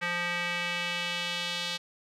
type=tone with band-pass filter sweep; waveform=square; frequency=174.61 Hz; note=F3; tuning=in tune; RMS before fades=-32 dBFS; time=0.01-1.78 s; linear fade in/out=20 ms; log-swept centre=2000 to 3700 Hz; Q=2.1; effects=none